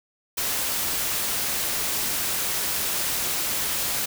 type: noise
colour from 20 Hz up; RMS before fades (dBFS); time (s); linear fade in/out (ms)
white; -26; 0.37-4.06; 10
effects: none